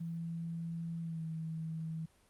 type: tone with pitch glide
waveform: sine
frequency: 166.6 to 160.83 Hz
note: E3 to E3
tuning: +19 to -42 cents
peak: -37 dBFS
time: 0-2.06 s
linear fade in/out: 10 ms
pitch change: -61 cents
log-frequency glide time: 1.01-1.24 s
effects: pink hiss -68 dBFS RMS until 2.29 s + Opus 32 kbps